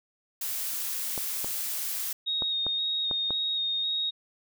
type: noise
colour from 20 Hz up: blue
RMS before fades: -32 dBFS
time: 0.41-2.13 s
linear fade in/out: 5 ms
type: clicks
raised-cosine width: 1 ms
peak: -21 dBFS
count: 6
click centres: 1.178 / 1.445 / 2.422 / 2.666 / 3.112 / 3.306 s
type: tone with vibrato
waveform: sine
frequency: 3729 Hz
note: A#7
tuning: in tune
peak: -26 dBFS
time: 2.26-4.11 s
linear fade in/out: 20 ms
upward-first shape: square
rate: 1.9 Hz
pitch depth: 14 cents each way
effects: none